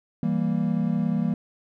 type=chord; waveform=triangle; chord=E diminished; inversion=none; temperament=equal; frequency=164.81 / 196 / 233.1 Hz; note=E3 / G3 / Bb3; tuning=0 / 0 / 0 cents; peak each=-24 dBFS; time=0.23-1.34 s; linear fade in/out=2 ms; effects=none